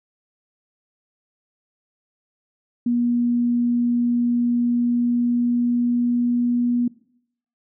sine tone with pitch glide, 240.1 to 241.9 Hz, B3 to B3, -49 to -36 cents, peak -17 dBFS, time 2.86-6.88 s, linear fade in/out 5 ms, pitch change +13 cents, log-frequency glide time 4.53-6.7 s, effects noise-tail reverb RT60 0.7 s tail -21 dB re dry

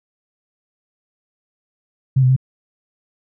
sine tone with pitch steps, 132.6 / 127.7 / 131 Hz, C3 / C3 / C3, +23 / -42 / +2 cents, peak -10 dBFS, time 2.16-2.364 s, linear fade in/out 10 ms, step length 68 ms, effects none

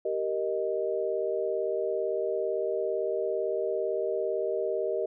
sine chord, Eb major, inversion first, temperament just, 388.9 / 466.7 / 622.3 Hz, G4 / Bb4 / Eb5, -14 / +2 / 0 cents, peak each -31 dBFS, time 0.05-5.06 s, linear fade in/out 5 ms, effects none

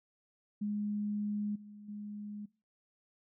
sine tone with level steps, 207.7 Hz, G#3, in tune, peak -32 / -48 / -40 dBFS, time 0.61-2.46 s, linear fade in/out 10 ms, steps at 1.55 / 1.88 s, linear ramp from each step 10 ms, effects noise-tail reverb RT60 0.4 s tail -23 dB re dry

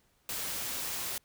white noise, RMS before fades -36 dBFS, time 0.29-1.18 s, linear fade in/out 2 ms, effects pink hiss -70 dBFS RMS until 1.24 s

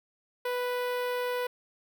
sawtooth tone with notch filter, 493.9 Hz, B4, in tune, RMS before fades -31 dBFS, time 0.45-1.47 s, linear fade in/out 5 ms, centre 6900 Hz, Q 0.62, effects none

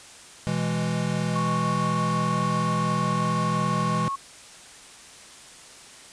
square chord, E major, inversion second, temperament equal, 123.47 / 164.81 / 207.7 Hz, B2 / E3 / G#3, 0 / 0 / 0 cents, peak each -31 / -27 / -30 dBFS, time 0.47-4.08 s, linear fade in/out 0 ms
sine tone with pitch glide, 1105 to 1097.4 Hz, C#6 to C#6, -6 to -18 cents, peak -26 dBFS, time 1.35-4.16 s, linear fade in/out 10 ms, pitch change -12 cents, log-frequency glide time 2.09-3.99 s
effects white hiss -46 dBFS RMS until 6.12 s + resampled to 22050 Hz

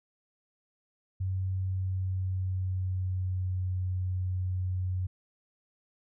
sine tone with pitch glide, 94.1 to 92.06 Hz, F#2 to F#2, +30 to -8 cents, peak -28 dBFS, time 1.2-5.07 s, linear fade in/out 10 ms, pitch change -38 cents, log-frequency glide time 1.56-3.76 s, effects none

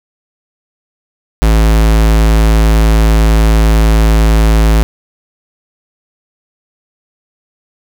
square tone, 54.5 Hz, A1, 16 cents flat, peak -6 dBFS, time 1.42-4.83 s, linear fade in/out 0 ms, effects none

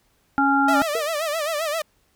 harmonic tone, 277.2 Hz, C#4, in tune, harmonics 1 / 3 / 5, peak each -20 / -20 / -20 dBFS, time 0.38-0.82 s, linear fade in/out 0 ms
sawtooth tone with vibrato, 622.3 Hz, D#5, in tune, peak -19 dBFS, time 0.68-1.82 s, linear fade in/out 5 ms, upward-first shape sine, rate 7.6 Hz, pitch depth 120 cents each way
triangle tone with exponential decay, 466.2 Hz, A#4, in tune, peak -19 dBFS, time 0.95-1.11 s, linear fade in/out 2 ms, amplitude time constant 33 ms
effects pink hiss -64 dBFS RMS until 2.15 s

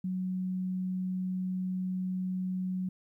sine tone, 185 Hz, F#3, in tune, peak -30 dBFS, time 0.04-2.89 s, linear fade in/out 5 ms, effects 12-bit

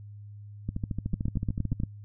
two click trains, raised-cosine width 5 ms, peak -18 / -16 dBFS, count 16 / 7, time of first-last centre 0.69-1.801 / 1.14-1.835 s, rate 13.5 / 8.63 Hz, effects noise-tail reverb RT60 0.1 s tail -24 dB re dry + added 103 Hz sine -42 dBFS peak until 2.04 s

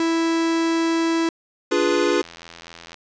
45% pulse tone, 329.6 Hz, E4, in tune, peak -18 dBFS, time 0-1.29 s, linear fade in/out 2 ms
square chord, D diminished seventh, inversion none, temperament equal, 293.7 / 349.2 / 415.3 / 493.9 Hz, D4 / F4 / Ab4 / Cb5, 0 / 0 / 0 / 0 cents, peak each -25 / -22 / -23 / -24 dBFS, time 1.71-2.22 s, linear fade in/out 10 ms
click train, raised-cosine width 0.2 ms, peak -21 dBFS, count 97, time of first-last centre 1.8-2.943 s, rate 84 Hz
effects resampled to 16000 Hz + 8-bit

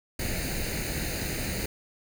pink noise with comb filter, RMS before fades -31 dBFS, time 0.19-1.66 s, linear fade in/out 5 ms, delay 0.45 ms, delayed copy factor +0.75, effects none

